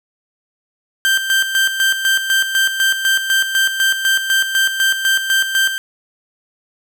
30% pulse tone with tremolo, 1568 Hz, G6, in tune, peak -9 dBFS, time 1.05-5.78 s, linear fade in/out 0 ms, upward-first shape square, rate 4 Hz, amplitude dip 60%, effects none

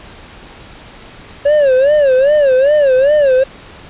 triangle tone with vibrato, 556 Hz, C#5, 5 cents sharp, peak -5 dBFS, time 1.45-3.44 s, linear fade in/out 10 ms, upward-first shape sine, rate 2.5 Hz, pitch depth 150 cents each way, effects pink hiss -36 dBFS RMS until 3.89 s + resampled to 8000 Hz

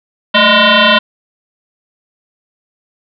sine tone with frequency modulation, 1046.5 Hz, C6, in tune, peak -5 dBFS, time 0.34-0.99 s, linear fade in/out 10 ms, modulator 413 Hz, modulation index 6.2, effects none

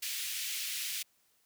pink high-pass noise, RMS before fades -37 dBFS, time 0.02-1.03 s, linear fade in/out 10 ms, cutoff 2300 Hz, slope 24 dB/octave, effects white hiss -71 dBFS RMS until 1.45 s

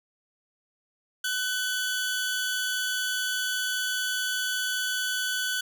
sawtooth tone pair together, 1505 / 3379 Hz, F#6 / G#7, +29 / +29 cents, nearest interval octave + major second, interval 1400 cents, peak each -24 / -30 dBFS, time 1.24-5.61 s, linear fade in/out 5 ms, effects none

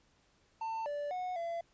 triangle tone with pitch steps, 896 / 582 / 731 / 677 Hz, A5 / D5 / F#5 / E5, +31 / -16 / -21 / +46 cents, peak -33 dBFS, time 0.61-1.61 s, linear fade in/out 5 ms, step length 250 ms, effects pink hiss -70 dBFS RMS until 1.73 s + resampled to 16000 Hz

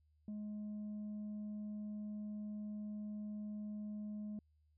sine tone, 210 Hz, G#3, 19 cents sharp, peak -39 dBFS, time 0.28-4.39 s, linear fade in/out 2 ms, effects tanh soft clip ceiling -41 dBFS + added 76 Hz sine -70 dBFS peak until 4.77 s

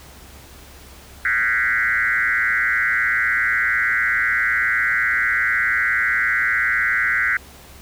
sine tone with frequency modulation, 1760 Hz, A6, in tune, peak -16 dBFS, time 1.25-7.37 s, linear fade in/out 2 ms, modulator 116 Hz, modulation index 2.9, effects added 68 Hz sine -45 dBFS peak until 7.81 s + pink hiss -44 dBFS RMS until 7.81 s

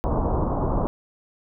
pink low-pass noise, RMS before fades -23 dBFS, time 0.04-0.87 s, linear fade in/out 0 ms, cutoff 1100 Hz, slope 48 dB/octave, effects none

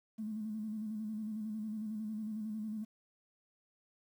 triangle tone with vibrato, 215.6 Hz, A3, 35 cents flat, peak -33 dBFS, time 0.18-2.85 s, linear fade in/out 20 ms, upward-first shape square, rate 11 Hz, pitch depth 40 cents each way, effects tanh soft clip ceiling -35 dBFS + 11-bit

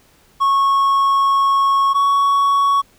triangle tone pair in turn, 1100 / 1117.3 Hz, C#6 / C#6, -14 / +13 cents, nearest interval unison, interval 27 cents, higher second, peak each -10 dBFS, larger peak neither, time 0.4-1.94 / 1.94-2.82 s, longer first, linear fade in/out 20 ms, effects pink hiss -53 dBFS RMS until 2.98 s

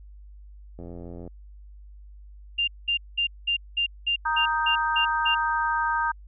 click train, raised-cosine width 2 ms, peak -27 dBFS, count 43, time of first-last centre 0.79-1.276 s, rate 86.4 Hz
sine tone bursts, 2794 Hz, F7, in tune, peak -21 dBFS, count 10, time 2.58-5.35 s, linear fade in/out 10 ms, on 97 ms, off 200 ms
sine chord, Eb major, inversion second, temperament equal, 932.3 / 1244.5 / 1568 Hz, Bb5 / Eb6 / G6, 0 / 0 / 0 cents, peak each -25 / -28 / -27 dBFS, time 4.25-6.12 s, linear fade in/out 10 ms
effects added 50 Hz sine -43 dBFS peak until 6.27 s

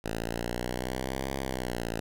5% pulse linear two-way sweep, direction up then down, 55 to 67.9 to 55 Hz, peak -20 dBFS, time 0.04-2 s, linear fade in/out 5 ms, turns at 1.36 s, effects none

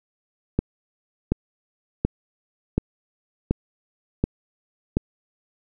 click train, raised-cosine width 3 ms, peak -6 dBFS, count 7, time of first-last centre 0.59-4.97 s, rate 1.37 Hz, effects none

